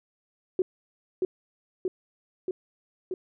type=tone with echo; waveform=sine; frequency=370 Hz; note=F#4; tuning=in tune; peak=-20 dBFS; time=0.59-0.62 s; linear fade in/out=2 ms; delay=630 ms; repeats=4; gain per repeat=-2 dB; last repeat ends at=3.14 s; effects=none